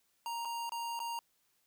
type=tone with dropouts; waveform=square; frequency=934 Hz; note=A#5; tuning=3 cents sharp; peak=-37 dBFS; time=0.26-1.19 s; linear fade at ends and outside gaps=1 ms; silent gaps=0.45-0.454 / 0.694-0.72 / 0.992-1.001 s; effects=white hiss -75 dBFS RMS until 1.66 s